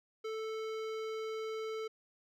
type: tone with hard clipping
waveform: sine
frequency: 440 Hz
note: A4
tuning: in tune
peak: -39 dBFS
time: 0.24-1.88 s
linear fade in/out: 10 ms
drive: 17 dB
effects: none